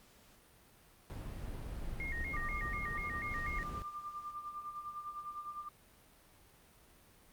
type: noise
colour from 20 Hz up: brown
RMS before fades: -42 dBFS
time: 1.1-3.82 s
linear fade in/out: 0 ms
type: tone with vibrato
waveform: sine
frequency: 1998 Hz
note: B6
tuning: 20 cents sharp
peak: -39 dBFS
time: 2-3.63 s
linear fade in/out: 0 ms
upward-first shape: square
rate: 4.1 Hz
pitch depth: 120 cents each way
type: tone with tremolo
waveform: sine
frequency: 1193 Hz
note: D6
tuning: 27 cents sharp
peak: -39 dBFS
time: 2.33-5.69 s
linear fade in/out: 10 ms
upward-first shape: sine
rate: 9.9 Hz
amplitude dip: 65%
effects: pink hiss -63 dBFS RMS until 7.32 s + Opus 48 kbps